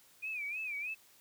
sine tone with vibrato, 2433 Hz, D#7, 39 cents flat, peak -36 dBFS, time 0.22-0.95 s, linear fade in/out 20 ms, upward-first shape sine, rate 3.2 Hz, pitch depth 130 cents each way, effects white hiss -63 dBFS RMS until 1.2 s + high-pass 60 Hz 12 dB/octave

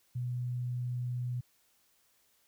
sine tone, 123.47 Hz, B2, in tune, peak -32 dBFS, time 0.15-1.41 s, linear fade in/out 10 ms, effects white hiss -70 dBFS RMS until 2.47 s

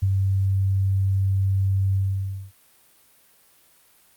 sine tone with ADSR envelope, 96.8 Hz, G2, 21 cents flat, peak -16 dBFS, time 0.02-2.52 s, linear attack 11 ms, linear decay 44 ms, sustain -2 dB, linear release 570 ms, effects white hiss -57 dBFS RMS until 4.16 s + Opus 48 kbps

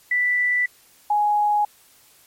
sine tone pair in turn, 1975.5 / 833.2 Hz, B6 / G#5, 0 / +5 cents, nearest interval octave + minor third, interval 1495 cents, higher first, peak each -17 / -16 dBFS, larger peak second, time 0.11-0.66 / 1.1-1.65 s, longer neither, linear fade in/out 5 ms, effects white hiss -54 dBFS RMS until 2.26 s + MP3 64 kbps

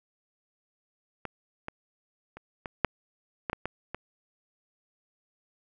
clicks, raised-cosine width 0.5 ms, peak -19 / -20 / -28 / -20 / -6 / -15 / -14 / -16 / -19 dBFS, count 9, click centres 1.253 / 1.684 / 2.37 / 2.658 / 2.847 / 3.498 / 3.531 / 3.656 / 3.946 s, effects none

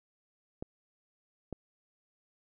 clicks, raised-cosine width 2 ms, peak -24 dBFS, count 2, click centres 0.625 / 1.527 s, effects none

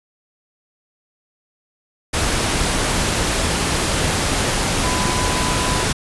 sine tone in noise, 1000 Hz, B5, 21 cents sharp, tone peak -25 dBFS, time 4.83-5.84 s, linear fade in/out 10 ms, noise pink, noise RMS -19 dBFS, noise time 2.13-5.93 s, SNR -9 dB, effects resampled to 24000 Hz

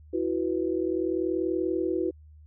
sine chord, E suspended second, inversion none, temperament equal, 329.6 / 370 / 493.9 Hz, E4 / F#4 / B4, 0 / 0 / 0 cents, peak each -28 / -28 / -33 dBFS, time 0.13-2.11 s, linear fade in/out 10 ms, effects added 76 Hz sine -48 dBFS peak until 2.46 s

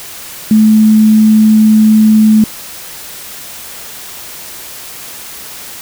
sine tone, 216.5 Hz, A3, 28 cents flat, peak -3 dBFS, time 0.51-2.44 s, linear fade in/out 2 ms, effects white hiss -28 dBFS RMS until 5.81 s

